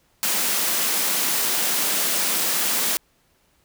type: high-pass noise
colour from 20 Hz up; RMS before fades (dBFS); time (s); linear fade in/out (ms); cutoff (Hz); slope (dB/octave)
white; -22; 0.23-2.97; 0; 160; 96
effects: pink hiss -63 dBFS RMS until 3.64 s